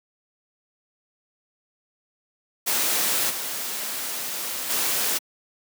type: noise with level steps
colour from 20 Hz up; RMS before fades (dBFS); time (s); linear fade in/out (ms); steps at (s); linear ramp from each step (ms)
white; -23 / -30 / -24; 2.66-5.19; 20; 3.29 / 4.69; 20
effects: high-pass 200 Hz 12 dB/octave